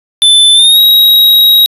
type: tone with pitch glide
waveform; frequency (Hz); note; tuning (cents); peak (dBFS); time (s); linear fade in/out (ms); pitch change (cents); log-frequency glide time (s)
square; 3520 to 3816; A7 to A#7; 0 to +40; -3; 0.22-1.66; 0; +140; 0.54-0.79
effects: resampled to 32000 Hz